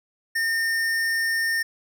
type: tone with tanh clipping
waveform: sine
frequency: 1819 Hz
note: A#6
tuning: 43 cents flat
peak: -23 dBFS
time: 0.35-1.63 s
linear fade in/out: 10 ms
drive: 18 dB
effects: none